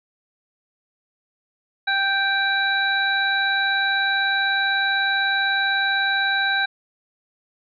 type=harmonic tone; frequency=784 Hz; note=G5; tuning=in tune; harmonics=1 / 2 / 3 / 5; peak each=-26 / -20 / -31 / -25 dBFS; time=1.87-6.66 s; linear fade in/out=10 ms; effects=none